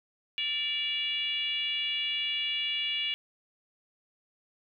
sine tone with frequency modulation, 2857 Hz, F7, 39 cents sharp, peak -28 dBFS, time 0.38-3.14 s, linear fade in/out 0 ms, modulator 544 Hz, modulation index 1, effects none

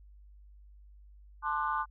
sine chord, D dominant seventh, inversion second, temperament equal with one note detuned, 880 / 1046.5 / 1193.8 / 1480 Hz, A5 / C6 / D6 / F#6, 0 / 0 / +28 / 0 cents, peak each -34 / -34 / -33 / -37 dBFS, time 1.42-1.86 s, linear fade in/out 50 ms, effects tanh soft clip ceiling -18 dBFS + added 50 Hz sine -52 dBFS peak until 1.9 s

